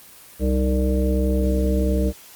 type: harmonic tone with a mistuned harmonic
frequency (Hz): 65.41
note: C2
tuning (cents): 0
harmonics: 1 / 3 / 5 / 7 / 9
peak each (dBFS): -19 / -24 / -26 / -27 / -29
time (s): 0.39-2.13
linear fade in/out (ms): 50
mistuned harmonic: 5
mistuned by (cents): -92
effects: white hiss -45 dBFS RMS until 2.35 s + Opus 24 kbps